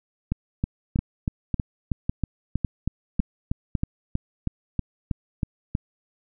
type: two click trains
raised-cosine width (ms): 5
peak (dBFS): -10 / -11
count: 6 / 18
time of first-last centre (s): 0.99-3.752 / 0.32-5.751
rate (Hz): 1.81 / 3.13
effects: none